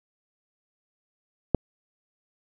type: click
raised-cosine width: 2 ms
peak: -5 dBFS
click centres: 1.547 s
effects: none